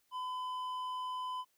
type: tone with hard clipping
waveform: sine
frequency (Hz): 1010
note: B5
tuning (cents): +39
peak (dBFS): -38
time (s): 0.11-1.45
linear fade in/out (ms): 50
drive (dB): 6
effects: white hiss -75 dBFS RMS until 1.57 s